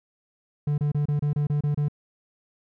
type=tone bursts; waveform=triangle; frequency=146.83 Hz; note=D3; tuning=in tune; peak=-19 dBFS; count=9; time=0.67-1.884 s; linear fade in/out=5 ms; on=110 ms; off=28 ms; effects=none